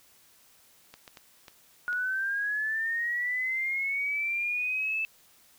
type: clicks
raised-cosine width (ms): 0.2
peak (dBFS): -28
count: 5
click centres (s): 0.94 / 1.078 / 1.172 / 1.482 / 1.929
type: linear sweep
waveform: sine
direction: up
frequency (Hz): 1442 to 2637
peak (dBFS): -27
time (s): 1.88-5.05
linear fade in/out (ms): 0
effects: white hiss -60 dBFS RMS until 5.58 s